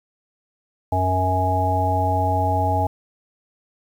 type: harmonic tone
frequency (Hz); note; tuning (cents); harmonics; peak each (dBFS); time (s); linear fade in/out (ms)
92.5; F#2; 0; 1 / 3 / 5 / 7 / 9; -21 / -29 / -31 / -25 / -21; 0.92-2.87; 5
effects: 8-bit